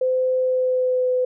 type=tone with pitch glide; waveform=sine; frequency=513 to 504.8 Hz; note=C5 to B4; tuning=-34 to +38 cents; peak=-17 dBFS; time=0.01-1.25 s; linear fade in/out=5 ms; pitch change=-28 cents; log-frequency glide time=0.38-1.1 s; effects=none